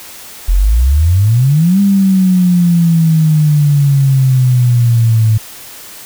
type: exponential two-way sweep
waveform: sine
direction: up then down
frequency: 41.5 to 201.3 to 108.5 Hz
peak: -6 dBFS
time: 0.48-5.38 s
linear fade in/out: 10 ms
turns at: 1.8 s
effects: white hiss -32 dBFS RMS until 6.05 s